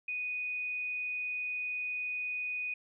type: tone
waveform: sine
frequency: 2483 Hz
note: D#7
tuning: 4 cents flat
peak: -33 dBFS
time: 0.08-2.74 s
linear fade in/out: 5 ms
effects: none